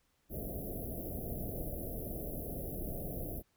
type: band-stop noise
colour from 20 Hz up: pink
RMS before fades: -40 dBFS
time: 0.29-3.43 s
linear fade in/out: 50 ms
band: 700 to 11000 Hz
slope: 96 dB/octave
effects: pink hiss -75 dBFS RMS until 3.56 s